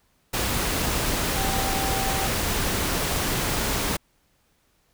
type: tone in noise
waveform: sine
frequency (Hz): 776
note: G5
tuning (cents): -18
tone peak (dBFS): -29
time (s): 1.36-2.27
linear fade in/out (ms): 10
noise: pink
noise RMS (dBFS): -25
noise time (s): 0.33-3.97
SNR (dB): -7
effects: pink hiss -66 dBFS RMS until 4.93 s